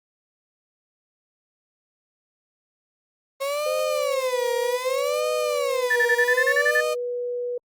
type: tone with vibrato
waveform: 35% pulse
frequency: 539 Hz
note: C#5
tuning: 49 cents flat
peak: -22 dBFS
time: 3.4-6.95 s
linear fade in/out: 20 ms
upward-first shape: sine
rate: 0.65 Hz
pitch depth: 230 cents each way
type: tone with pitch glide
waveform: sine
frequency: 520 to 488 Hz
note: C5 to B4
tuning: -11 to -21 cents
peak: -25 dBFS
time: 3.66-7.58 s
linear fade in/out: 5 ms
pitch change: -110 cents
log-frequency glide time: 3.84-5.92 s
type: tone bursts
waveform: sine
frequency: 1760 Hz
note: A6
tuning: in tune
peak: -17 dBFS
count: 10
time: 5.9-6.809 s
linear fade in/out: 10 ms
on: 63 ms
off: 31 ms
effects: Opus 24 kbps